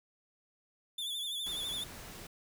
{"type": "tone with vibrato", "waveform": "45% pulse", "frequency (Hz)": 3478, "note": "A7", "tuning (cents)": -21, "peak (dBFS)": -35, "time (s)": [0.98, 1.84], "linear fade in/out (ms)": 5, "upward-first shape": "sine", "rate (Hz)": 12, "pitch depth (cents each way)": 64}
{"type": "noise", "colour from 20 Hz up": "pink", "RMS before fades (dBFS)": -48, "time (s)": [1.46, 2.27], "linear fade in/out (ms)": 5}
{"effects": []}